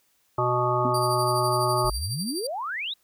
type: harmonic tone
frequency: 123.5 Hz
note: B2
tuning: in tune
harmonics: 1 / 3 / 5 / 7 / 9 / 10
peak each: -28 / -28 / -28 / -28 / -28 / -28 dBFS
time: 0.38-1.9 s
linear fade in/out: 5 ms
type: tone with exponential decay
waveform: sine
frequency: 252.4 Hz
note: B3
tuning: 38 cents sharp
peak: -22 dBFS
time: 0.85-1 s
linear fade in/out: 1 ms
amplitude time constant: 31 ms
type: tone with tremolo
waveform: 25% pulse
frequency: 4699 Hz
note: D8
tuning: in tune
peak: -24 dBFS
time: 0.94-2.47 s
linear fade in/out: 5 ms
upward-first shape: sine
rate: 12 Hz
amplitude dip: 65%
type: exponential sweep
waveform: sine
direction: up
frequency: 36.71 to 3984 Hz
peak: -28 dBFS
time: 1.84-2.94 s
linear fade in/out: 10 ms
effects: white hiss -67 dBFS RMS until 3.03 s